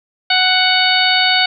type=harmonic tone; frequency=742 Hz; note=F#5; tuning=5 cents sharp; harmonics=1 / 2 / 3 / 4 / 5 / 6; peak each=-18 / -18 / -18 / -18 / -18 / -18 dBFS; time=0.3-1.46 s; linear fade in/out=5 ms; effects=none